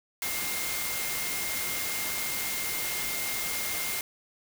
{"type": "tone in noise", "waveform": "sine", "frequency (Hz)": 2119, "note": "C7", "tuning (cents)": 21, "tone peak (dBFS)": -37, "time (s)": [0.22, 4.01], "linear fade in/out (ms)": 2, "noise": "white", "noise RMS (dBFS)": -32, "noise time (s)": [0.22, 4.01], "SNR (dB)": -8, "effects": []}